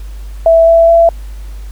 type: tone with pitch steps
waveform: sine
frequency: 659.3 / 665 / 670.8 Hz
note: E5 / E5 / E5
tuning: 0 / +15 / +30 cents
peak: -3 dBFS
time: 0.46-1.09 s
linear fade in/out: 2 ms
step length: 210 ms
effects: added 50 Hz sine -23 dBFS peak until 1.71 s + pink hiss -43 dBFS RMS until 1.71 s